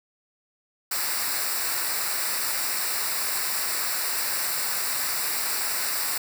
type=noise with comb filter; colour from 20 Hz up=white; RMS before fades=-27 dBFS; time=0.91-6.18 s; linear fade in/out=5 ms; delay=0.31 ms; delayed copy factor=-0.75; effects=none